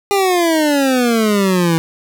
25% pulse exponential sweep, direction down, 406.8 to 161.3 Hz, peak -8 dBFS, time 0.11-1.78 s, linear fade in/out 0 ms, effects none

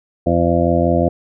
harmonic tone, 85.5 Hz, F2, 36 cents flat, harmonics 1 / 2 / 3 / 4 / 6 / 7 / 8, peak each -20 / -20 / -20 / -20 / -20 / -20 / -20 dBFS, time 0.26-1.09 s, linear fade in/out 10 ms, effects none

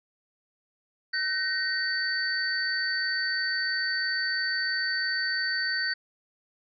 sine tone cluster, 1525 / 1871 / 4543 Hz, G6 / A#6 / C#8, -48 / +6 / +42 cents, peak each -30 dBFS, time 1.13-5.94 s, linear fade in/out 10 ms, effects none

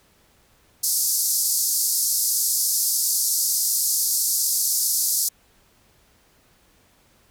white band-pass noise, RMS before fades -22 dBFS, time 0.83-5.29 s, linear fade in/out 10 ms, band 4700 to 14000 Hz, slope 48 dB/octave, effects pink hiss -59 dBFS RMS until 7.3 s

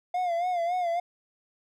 triangle tone with vibrato, 703 Hz, F5, 11 cents sharp, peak -23 dBFS, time 0.14-1 s, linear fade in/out 5 ms, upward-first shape sine, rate 3.6 Hz, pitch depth 76 cents each way, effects none

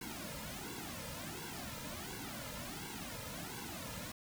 pink noise with flanger, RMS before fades -45 dBFS, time 0.01-4.12 s, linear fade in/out 5 ms, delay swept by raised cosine 1.6 to 2.7 ms, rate 1.4 Hz, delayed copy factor -0.95, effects none

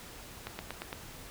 accelerating click train, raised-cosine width 0.3 ms, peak -21 dBFS, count 5, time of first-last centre 0.47-0.929 s, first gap 120 ms, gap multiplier 0.97, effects pink hiss -48 dBFS RMS until 1.3 s

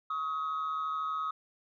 sine tone pair together, 1115 / 1267 Hz, C#6 / D#6, +10 / +31 cents, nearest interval major second, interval 221 cents, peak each -37 / -30 dBFS, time 0.1-1.31 s, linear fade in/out 5 ms, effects tanh soft clip ceiling -28 dBFS

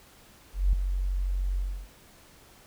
sine tone with ADSR envelope, 46.25 Hz, F#1, in tune, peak -17 dBFS, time 0.53-1.89 s, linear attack 200 ms, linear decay 3 ms, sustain -8 dB, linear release 310 ms, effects pink hiss -55 dBFS RMS until 2.66 s

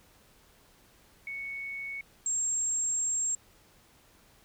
sine tone pair in turn, 2217 / 7487 Hz, C#7 / A#8, 0 / +7 cents, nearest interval octave + major sixth, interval 2107 cents, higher second, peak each -35 / -27 dBFS, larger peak second, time 1.27-2.01 / 2.26-3.35 s, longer second, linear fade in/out 2 ms, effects pink hiss -61 dBFS RMS until 4.44 s

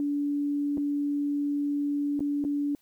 sine tone with dropouts, 288.1 Hz, D4, 33 cents flat, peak -25 dBFS, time 0-2.75 s, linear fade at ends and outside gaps 1 ms, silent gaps 0.773-0.779 / 2.194-2.205 / 2.441-2.449 s, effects white hiss -67 dBFS RMS until 2.81 s

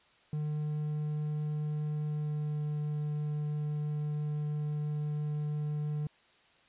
triangle tone with pitch glide, 150.8 to 149.5 Hz, D3 to D3, +46 to +31 cents, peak -29 dBFS, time 0.33-6.07 s, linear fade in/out 2 ms, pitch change -15 cents, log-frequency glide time 1.96-2.78 s, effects white hiss -64 dBFS RMS until 6.68 s + resampled to 8000 Hz

